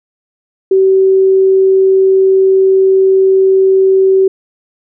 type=tone; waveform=sine; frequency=382.5 Hz; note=G4; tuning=42 cents flat; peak=-5 dBFS; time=0.71-4.28 s; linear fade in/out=5 ms; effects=none